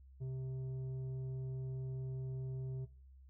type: tone with tanh clipping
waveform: sine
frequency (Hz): 130.81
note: C3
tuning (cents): 0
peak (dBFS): -40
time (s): 0.2-2.86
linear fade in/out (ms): 20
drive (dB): 7
effects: noise-tail reverb RT60 0.4 s tail -19 dB re dry + added 66 Hz sine -56 dBFS peak until 3.29 s